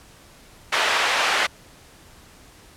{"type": "band-pass noise", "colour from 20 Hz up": "white", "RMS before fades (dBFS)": -21, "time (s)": [0.72, 1.47], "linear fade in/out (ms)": 10, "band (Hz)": [630, 2500], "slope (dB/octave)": 12, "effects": ["pink hiss -49 dBFS RMS until 2.76 s", "low-pass 12000 Hz 12 dB/octave"]}